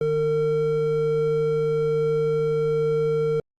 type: tone pair together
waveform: triangle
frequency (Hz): 152.3 / 455.7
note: D#3 / A#4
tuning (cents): -37 / -39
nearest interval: octave + perfect fifth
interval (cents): 1898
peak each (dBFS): -26 / -18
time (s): 0.01-3.4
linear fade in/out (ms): 2
effects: Opus 48 kbps